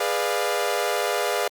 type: chord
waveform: sawtooth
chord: G# diminished seventh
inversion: none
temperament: equal with one note detuned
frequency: 415.3 / 493.9 / 594.8 / 698.5 Hz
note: G#4 / B4 / D5 / F5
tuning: 0 / 0 / +22 / 0 cents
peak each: -24 dBFS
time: 0-1.48 s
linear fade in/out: 5 ms
effects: Opus 48 kbps